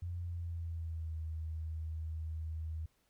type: tone with pitch glide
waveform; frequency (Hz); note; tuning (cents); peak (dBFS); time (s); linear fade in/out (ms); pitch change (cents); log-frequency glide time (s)
sine; 87.31 to 79.6; F2 to D#2; 0 to +40; -37; 0.02-2.86; 5; -160; 0.18-1.16
effects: pink hiss -75 dBFS RMS until 3.09 s